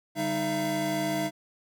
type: tone cluster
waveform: square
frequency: 142.9 / 196.5 / 310.7 / 674 Hz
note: D3 / G3 / D#4 / E5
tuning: -47 / +4 / -2 / +38 cents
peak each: -38 / -36 / -31 / -31 dBFS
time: 0.15-1.31 s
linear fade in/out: 50 ms
effects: none